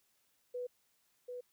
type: tone with echo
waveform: sine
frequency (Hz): 493.9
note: B4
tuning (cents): 0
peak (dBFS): -37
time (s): 0.54-0.67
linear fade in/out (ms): 10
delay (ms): 740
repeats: 1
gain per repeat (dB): -4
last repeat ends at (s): 1.41
effects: white hiss -75 dBFS RMS until 1.52 s